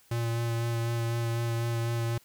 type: tone with vibrato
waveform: square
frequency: 116.5 Hz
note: A#2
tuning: 1 cent flat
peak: -28 dBFS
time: 0.11-2.18 s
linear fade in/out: 5 ms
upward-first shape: sine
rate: 4 Hz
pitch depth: 15 cents each way
effects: white hiss -61 dBFS RMS until 2.24 s